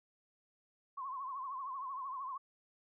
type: tone with vibrato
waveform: sine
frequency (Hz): 1066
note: C6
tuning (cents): +32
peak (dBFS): -39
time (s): 0.97-2.38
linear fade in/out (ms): 10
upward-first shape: triangle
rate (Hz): 13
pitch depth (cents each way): 120
effects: none